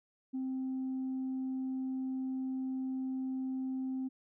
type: tone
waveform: sine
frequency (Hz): 261.6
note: C4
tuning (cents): 0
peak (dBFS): -32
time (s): 0.33-4.09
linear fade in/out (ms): 20
effects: tanh soft clip ceiling -31 dBFS